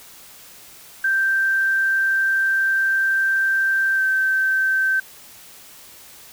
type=tone with pitch glide; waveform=sine; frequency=1568 to 1550 Hz; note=G6 to G6; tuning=0 to -20 cents; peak=-16 dBFS; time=1.04-5 s; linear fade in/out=5 ms; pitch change=-20 cents; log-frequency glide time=3.95-4.01 s; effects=white hiss -44 dBFS RMS until 6.32 s